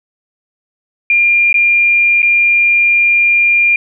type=tone with dropouts; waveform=sine; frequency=2400 Hz; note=D7; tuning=37 cents sharp; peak=-7 dBFS; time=1.1-3.76 s; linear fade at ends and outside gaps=2 ms; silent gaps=1.528-1.542 / 2.22-2.228 s; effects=none